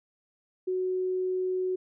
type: tone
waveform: sine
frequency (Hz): 370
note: F#4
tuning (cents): 0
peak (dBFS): -26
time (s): 0.67-1.76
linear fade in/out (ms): 10
effects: none